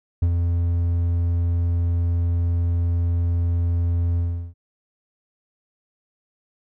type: tone with ADSR envelope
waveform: triangle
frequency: 85.8 Hz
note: F2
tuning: 30 cents flat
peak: -12 dBFS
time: 0.22-4.54 s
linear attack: 6 ms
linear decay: 65 ms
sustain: -4 dB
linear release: 360 ms
effects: none